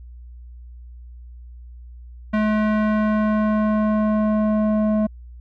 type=tone with low-pass filter sweep; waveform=square; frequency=214 Hz; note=A3; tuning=48 cents flat; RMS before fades=-19 dBFS; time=2.33-5.07 s; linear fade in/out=10 ms; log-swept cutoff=1900 to 690 Hz; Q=1.3; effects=added 60 Hz sine -37 dBFS peak until 5.4 s